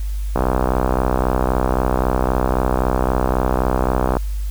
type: click train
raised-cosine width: 1 ms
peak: -3 dBFS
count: 244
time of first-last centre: 0.36-4.169 s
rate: 63.8 Hz
effects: added 50 Hz sine -20 dBFS peak until 4.5 s + white hiss -44 dBFS RMS until 4.5 s